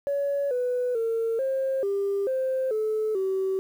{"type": "tone with pitch steps", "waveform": "sine", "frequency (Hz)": [564, 495.7, 455, 533, 398.1, 523, 433.3, 382.1], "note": ["C#5", "B4", "A#4", "C5", "G4", "C5", "A4", "G4"], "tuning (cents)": [30, 6, -42, 32, 27, -1, -27, -44], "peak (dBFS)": -22, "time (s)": [0.07, 3.59], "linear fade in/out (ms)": 0, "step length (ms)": 440, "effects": ["tanh soft clip ceiling -20 dBFS", "9-bit"]}